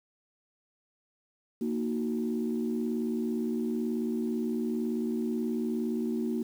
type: chord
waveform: sine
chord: D# minor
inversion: second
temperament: equal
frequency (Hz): 233.1 / 311.1 / 370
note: A#3 / D#4 / F#4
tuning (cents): 0 / 0 / 0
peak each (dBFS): -29 / -35 / -34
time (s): 1.61-6.43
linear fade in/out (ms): 5
effects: tanh soft clip ceiling -20 dBFS + 9-bit